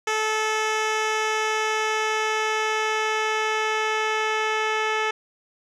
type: tone with low-pass filter sweep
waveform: 10% pulse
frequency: 434.8 Hz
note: A4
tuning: 21 cents flat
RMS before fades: -24 dBFS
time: 0.07-5.11 s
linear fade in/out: 5 ms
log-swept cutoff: 6400 to 3800 Hz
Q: 0.94
effects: none